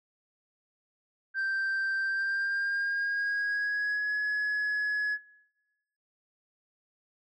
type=tone with pitch glide; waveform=sine; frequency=1568 to 1690.3 Hz; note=G6 to G#6; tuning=0 to +30 cents; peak=-25 dBFS; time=1.34-5.18 s; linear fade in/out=50 ms; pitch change=+130 cents; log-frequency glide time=2.01-4.18 s; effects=noise-tail reverb RT60 1.0 s tail -20 dB re dry + tanh soft clip ceiling -26 dBFS